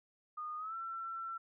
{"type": "tone with pitch glide", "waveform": "sine", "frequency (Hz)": [1227, 1345.8], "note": ["D#6", "E6"], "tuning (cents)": [-25, 35], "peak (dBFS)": -39, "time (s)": [0.37, 1.38], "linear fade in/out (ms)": 10, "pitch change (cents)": 160, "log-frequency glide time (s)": [0.57, 0.75], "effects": []}